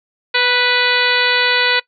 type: harmonic tone with a mistuned harmonic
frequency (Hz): 493.9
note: B4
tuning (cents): 0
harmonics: 1 / 2 / 3 / 4 / 5 / 6 / 7 / 8 / 9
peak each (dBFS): -22 / -23 / -18 / -19 / -19 / -24 / -23 / -20 / -24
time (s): 0.34-1.8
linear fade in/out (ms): 10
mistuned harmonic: 2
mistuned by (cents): -20
effects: noise-tail reverb RT60 0.1 s tail -21 dB re dry